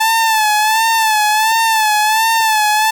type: tone with vibrato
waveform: sawtooth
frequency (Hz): 875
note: A5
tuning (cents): -10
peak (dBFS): -7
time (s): 0-2.91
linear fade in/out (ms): 10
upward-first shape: sine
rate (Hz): 1.4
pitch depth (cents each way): 62
effects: none